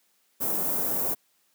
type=band-stop noise; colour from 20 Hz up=white; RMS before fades=-27 dBFS; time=0.4-1.15 s; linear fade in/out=20 ms; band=690 to 16000 Hz; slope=12 dB/octave; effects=white hiss -68 dBFS RMS until 1.54 s + high-pass 150 Hz 12 dB/octave